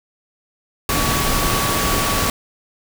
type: tone in noise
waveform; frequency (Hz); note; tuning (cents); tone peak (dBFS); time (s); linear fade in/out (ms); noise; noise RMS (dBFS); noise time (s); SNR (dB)
sine; 1133; C#6; +37; -24; 0.89-2.3; 2; pink; -19; 0.89-2.3; -8
effects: none